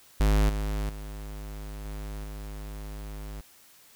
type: tone with level steps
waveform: square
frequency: 51.6 Hz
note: G#1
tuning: 10 cents flat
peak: -20 / -28 / -37 / -35 / -37 dBFS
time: 0.2-3.41 s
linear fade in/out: 5 ms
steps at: 0.49 / 0.89 / 1.85 / 2.24 s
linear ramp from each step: 2 ms
effects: white hiss -56 dBFS RMS until 3.95 s

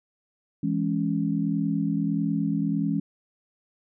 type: chord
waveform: sine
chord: C# minor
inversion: first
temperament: just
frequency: 166.31 / 207.9 / 277.2 Hz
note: E3 / G#3 / C#4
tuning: +16 / +2 / 0 cents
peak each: -27 dBFS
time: 0.63-3 s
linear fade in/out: 5 ms
effects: none

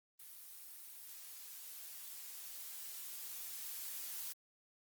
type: noise with level ramp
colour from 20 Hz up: blue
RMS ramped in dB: -54 to -44 dBFS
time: 0.19-4.33 s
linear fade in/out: 10 ms
effects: Opus 32 kbps

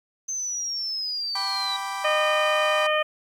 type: linear sweep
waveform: sine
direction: down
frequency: 6272 to 3870 Hz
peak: -26 dBFS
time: 0.28-1.77 s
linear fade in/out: 10 ms
type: chord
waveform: 35% pulse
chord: G major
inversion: none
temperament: equal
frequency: 784 / 987.8 / 1174.7 Hz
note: G5 / B5 / D6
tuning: 0 / 0 / 0 cents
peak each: -31 dBFS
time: 1.35-2.87 s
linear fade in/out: 5 ms
type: harmonic tone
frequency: 612 Hz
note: D#5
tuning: 29 cents flat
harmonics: 1 / 2 / 3 / 4 / 5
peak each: -23 / -26 / -28 / -29 / -30 dBFS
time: 2.04-3.03 s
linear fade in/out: 10 ms
effects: low-pass 10000 Hz 12 dB/octave + 9-bit

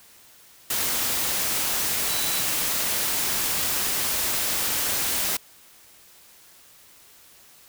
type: tone in noise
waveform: sine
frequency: 3951 Hz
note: B7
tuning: in tune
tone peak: -33 dBFS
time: 2.09-2.41 s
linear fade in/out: 5 ms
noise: white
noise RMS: -25 dBFS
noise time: 0.7-5.37 s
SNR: -11 dB
effects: white hiss -52 dBFS RMS until 7.68 s

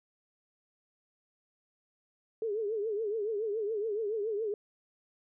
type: tone with vibrato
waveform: sine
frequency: 427.7 Hz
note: A4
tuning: 49 cents flat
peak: -30 dBFS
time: 2.42-4.54 s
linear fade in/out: 2 ms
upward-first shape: triangle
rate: 7.1 Hz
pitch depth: 140 cents each way
effects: none

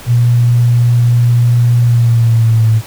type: tone with pitch glide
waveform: sine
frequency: 120 to 111.32 Hz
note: B2 to A2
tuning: -49 to +21 cents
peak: -6 dBFS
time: 0.06-2.82 s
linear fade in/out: 50 ms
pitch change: -130 cents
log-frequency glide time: 1.83-2.68 s
effects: pink hiss -32 dBFS RMS until 2.86 s

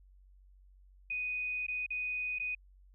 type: tone with dropouts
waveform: sine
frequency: 2489 Hz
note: D#7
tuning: in tune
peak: -33 dBFS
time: 1.1-2.55 s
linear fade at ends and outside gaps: 5 ms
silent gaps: 1.667-1.682 / 1.864-1.904 / 2.387-2.397 s
effects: added 47 Hz sine -57 dBFS peak until 2.94 s

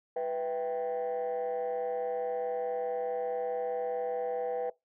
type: chord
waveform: sine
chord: E minor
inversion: second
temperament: equal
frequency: 493.9 / 659.3 / 784 Hz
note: B4 / E5 / G5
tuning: 0 / 0 / 0 cents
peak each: -30 / -36 / -35 dBFS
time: 0.16-4.7 s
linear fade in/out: 5 ms
effects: noise-tail reverb RT60 0.2 s tail -22 dB re dry + tanh soft clip ceiling -26 dBFS

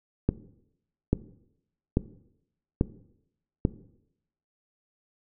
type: click train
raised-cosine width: 3 ms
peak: -8 dBFS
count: 5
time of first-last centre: 0.29-3.651 s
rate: 1.19 Hz
effects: noise-tail reverb RT60 0.8 s tail -17 dB re dry

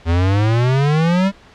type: exponential sweep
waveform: square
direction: up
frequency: 81.2 to 200.6 Hz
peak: -13 dBFS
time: 0.05-1.32 s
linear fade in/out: 50 ms
effects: pink hiss -45 dBFS RMS until 1.54 s + low-pass 4000 Hz 12 dB/octave

